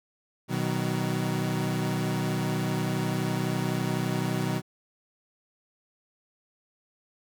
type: chord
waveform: 30% pulse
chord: B major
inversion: none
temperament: equal with one note detuned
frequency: 123.47 / 155.56 / 187.36 Hz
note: B2 / D#3 / F#3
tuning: 0 / 0 / +22 cents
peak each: -28 dBFS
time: 0.48-4.62 s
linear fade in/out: 50 ms
effects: none